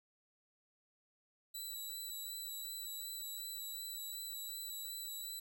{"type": "tone with vibrato", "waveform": "10% pulse", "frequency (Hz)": 3951, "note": "B7", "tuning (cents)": 0, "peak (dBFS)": -36, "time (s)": [1.54, 5.4], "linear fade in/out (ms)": 10, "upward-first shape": "sine", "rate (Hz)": 2.7, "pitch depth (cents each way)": 17, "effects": []}